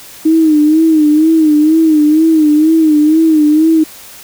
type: tone with vibrato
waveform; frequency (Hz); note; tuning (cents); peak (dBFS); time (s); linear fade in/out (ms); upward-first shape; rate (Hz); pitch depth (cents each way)
sine; 311.1; D#4; 0; -5; 0.25-3.84; 10; sine; 2.1; 74
effects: white hiss -34 dBFS RMS until 4.23 s